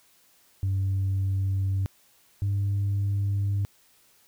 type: tone pair in turn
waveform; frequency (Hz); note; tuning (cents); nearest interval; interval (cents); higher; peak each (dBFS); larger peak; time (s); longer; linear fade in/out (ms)
sine; 96.5 / 99.85; G2 / G2; -27 / +32; minor second; 59; second; -21; neither; 0.63-1.86 / 2.42-3.65; neither; 0
effects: tanh soft clip ceiling -21 dBFS + white hiss -61 dBFS RMS until 4.27 s